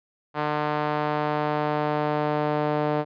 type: tone with band-pass filter sweep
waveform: sawtooth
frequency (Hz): 150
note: D3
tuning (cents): +37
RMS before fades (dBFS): -25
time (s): 0.34-3.05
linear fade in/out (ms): 50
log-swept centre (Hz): 980 to 620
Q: 1.2
effects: resampled to 11025 Hz